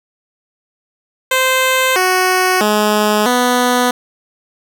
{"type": "tone with pitch steps", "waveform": "10% pulse", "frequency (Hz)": [519, 369.6, 211, 247.3], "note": ["C5", "F#4", "G#3", "B3"], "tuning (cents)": [-14, -2, 28, 3], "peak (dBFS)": -3, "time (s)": [1.31, 3.91], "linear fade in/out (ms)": 5, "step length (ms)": 650, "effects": []}